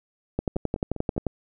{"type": "two click trains", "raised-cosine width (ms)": 2, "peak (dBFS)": [-11, -21], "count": [11, 4], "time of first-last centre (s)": [[0.39, 1.267], [0.56, 1.165]], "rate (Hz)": [11.4, 4.96], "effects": []}